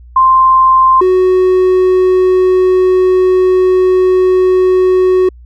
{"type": "tone pair in turn", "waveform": ["sine", "triangle"], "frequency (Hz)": [1046.5, 370], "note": ["C6", "F#4"], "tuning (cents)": [0, 0], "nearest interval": "octave + tritone", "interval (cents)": 1800, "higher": "first", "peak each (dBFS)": -4, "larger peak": "neither", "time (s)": [[0.16, 1.01], [1.01, 5.29]], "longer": "second", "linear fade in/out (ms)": 5, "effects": ["added 60 Hz sine -33 dBFS peak until 5.45 s"]}